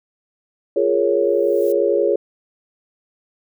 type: chord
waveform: sine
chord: Bb minor seventh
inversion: second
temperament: equal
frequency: 349.2 / 415.3 / 466.2 / 554.4 Hz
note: F4 / Ab4 / Bb4 / Db5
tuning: 0 / 0 / 0 / 0 cents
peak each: -21 / -18 / -22 / -19 dBFS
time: 0.76-2.16 s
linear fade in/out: 5 ms
type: noise with exponential growth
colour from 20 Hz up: violet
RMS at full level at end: -37 dBFS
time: 1.07-1.72 s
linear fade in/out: 0 ms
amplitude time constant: 140 ms
effects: none